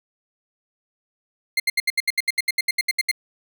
30% pulse tone bursts, 2100 Hz, C7, 6 cents sharp, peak -14 dBFS, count 16, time 1.57-3.114 s, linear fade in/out 5 ms, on 29 ms, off 72 ms, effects none

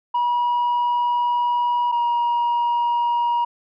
sine tone pair in turn, 965 / 952.3 Hz, B5 / A#5, -40 / +37 cents, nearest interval unison, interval 23 cents, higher first, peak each -15 dBFS, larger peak neither, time 0.14-1.92 / 1.92-3.45 s, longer first, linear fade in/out 10 ms, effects tanh soft clip ceiling -16 dBFS

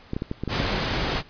clicks, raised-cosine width 3 ms, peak -14 dBFS, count 7, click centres 0.134 / 0.165 / 0.221 / 0.314 / 0.436 / 0.477 / 0.602 s
pink noise, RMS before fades -25 dBFS, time 0.48-1.23 s, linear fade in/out 50 ms
effects pink hiss -50 dBFS RMS until 1.29 s + resampled to 11025 Hz

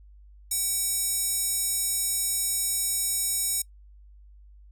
square tone with high-pass filter, 765 Hz, G5, 42 cents flat, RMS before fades -27 dBFS, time 0.51-3.62 s, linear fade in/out 5 ms, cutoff 8100 Hz, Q 2.2, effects noise-tail reverb RT60 0.1 s tail -23 dB re dry + added 50 Hz sine -48 dBFS peak until 4.71 s

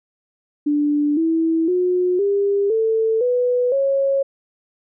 sine tone with pitch steps, 293.7 / 325.9 / 361.6 / 401.2 / 445.2 / 493.9 / 548.1 Hz, D4 / E4 / F#4 / G4 / A4 / B4 / C#5, 0 / -20 / -40 / +40 / +20 / 0 / -20 cents, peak -15 dBFS, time 0.66-4.23 s, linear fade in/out 10 ms, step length 510 ms, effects none

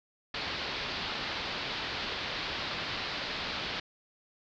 white low-pass noise, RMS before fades -36 dBFS, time 0.34-3.8 s, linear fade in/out 5 ms, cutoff 4600 Hz, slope 48 dB/octave, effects none

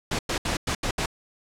pink noise bursts at uneven times, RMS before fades -26 dBFS, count 6, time 0.11-0.19 / 0.29-0.38 / 0.45-0.57 / 0.67-0.75 / 0.83-0.91 / 0.98-1.06 s, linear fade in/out 5 ms, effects low-pass 8000 Hz 12 dB/octave

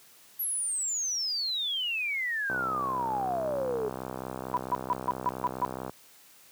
sine exponential sweep, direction down, 11840 to 413.2 Hz, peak -28 dBFS, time 0.39-3.89 s, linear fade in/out 10 ms
click train, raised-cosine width 1 ms, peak -21 dBFS, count 220, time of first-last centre 2.5-5.895 s, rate 64.5 Hz
sine tone bursts, 987.8 Hz, B5, in tune, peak -23 dBFS, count 7, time 4.54-5.65 s, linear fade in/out 0 ms, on 30 ms, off 150 ms
effects white hiss -56 dBFS RMS until 6.51 s + high-pass 100 Hz 12 dB/octave

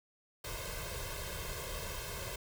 pink noise with comb filter, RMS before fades -41 dBFS, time 0.44-2.36 s, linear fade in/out 5 ms, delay 1.9 ms, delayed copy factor +1, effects none

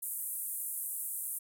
pink band-pass noise, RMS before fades -38 dBFS, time 0.02-1.39 s, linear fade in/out 10 ms, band 8900 to 15000 Hz, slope 48 dB/octave, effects none

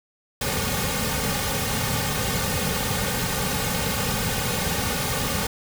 pink noise with comb filter, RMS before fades -25 dBFS, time 0.41-5.47 s, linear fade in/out 5 ms, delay 3 ms, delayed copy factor -0.9, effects none

